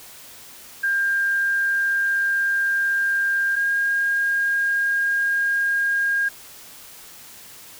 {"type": "tone pair in turn", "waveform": "sine", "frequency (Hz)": [1599, 1619.4], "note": ["G6", "G#6"], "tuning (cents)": [34, -44], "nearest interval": "unison", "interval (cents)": 22, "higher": "second", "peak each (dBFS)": -18, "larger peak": "neither", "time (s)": [[0.83, 3.56], [3.56, 6.29]], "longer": "neither", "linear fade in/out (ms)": 10, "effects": ["white hiss -43 dBFS RMS until 7.79 s"]}